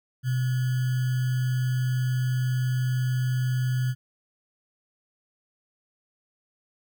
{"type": "tone with sample-and-hold", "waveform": "sine", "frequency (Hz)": 127, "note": "B2", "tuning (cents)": 49, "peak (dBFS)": -22, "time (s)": [0.23, 3.95], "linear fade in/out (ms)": 50, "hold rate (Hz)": 1575, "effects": []}